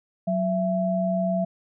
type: tone pair together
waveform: sine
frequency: 185 / 667.3 Hz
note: F#3 / E5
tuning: 0 / +21 cents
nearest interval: octave + minor seventh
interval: 2221 cents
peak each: -24 dBFS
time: 0.27-1.45 s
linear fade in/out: 10 ms
effects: none